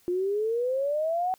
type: exponential sweep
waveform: sine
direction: up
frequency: 349.2 to 758 Hz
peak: -24 dBFS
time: 0.08-1.34 s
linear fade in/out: 0 ms
effects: white hiss -62 dBFS RMS until 1.38 s